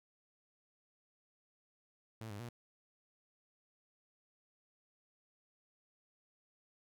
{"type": "tone with pitch steps", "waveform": "sawtooth", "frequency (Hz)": [111.5, 102, 119.3], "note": ["A2", "G#2", "A#2"], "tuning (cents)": [23, -31, 41], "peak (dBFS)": -40, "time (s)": [2.21, 2.489], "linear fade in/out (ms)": 0, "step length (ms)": 93, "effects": []}